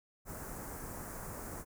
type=band-stop noise; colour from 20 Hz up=pink; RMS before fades=-44 dBFS; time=0.25-1.65 s; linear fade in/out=50 ms; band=1700 to 6800 Hz; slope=24 dB/octave; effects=none